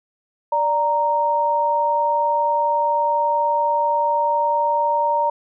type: tone pair together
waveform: sine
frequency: 586 / 930.2 Hz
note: D5 / A#5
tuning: -4 / -4 cents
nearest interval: minor sixth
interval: 800 cents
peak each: -22 / -17 dBFS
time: 0.52-5.3 s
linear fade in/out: 5 ms
effects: none